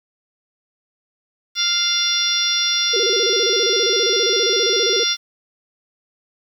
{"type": "harmonic tone", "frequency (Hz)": 698.5, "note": "F5", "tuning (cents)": 0, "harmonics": [2, 3, 4, 5, 6, 7, 8], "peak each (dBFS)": [-28, -28, -29, -20, -27, -27, -21], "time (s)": [1.55, 5.17], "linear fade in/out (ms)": 50}
{"type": "tone with vibrato", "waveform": "sine", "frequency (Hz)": 428.1, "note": "A4", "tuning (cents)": -47, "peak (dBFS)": -19, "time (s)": [2.93, 5.04], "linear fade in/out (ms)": 10, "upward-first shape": "square", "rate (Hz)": 15, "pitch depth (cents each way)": 170}
{"effects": ["8-bit"]}